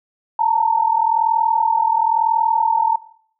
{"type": "tone pair together", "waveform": "sine", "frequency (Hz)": [882, 923], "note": ["A5", "A#5"], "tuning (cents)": [4, -17], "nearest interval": "minor second", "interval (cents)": 79, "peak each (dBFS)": -17, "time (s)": [0.39, 2.96], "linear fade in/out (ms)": 5, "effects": ["noise-tail reverb RT60 0.6 s tail -20 dB re dry"]}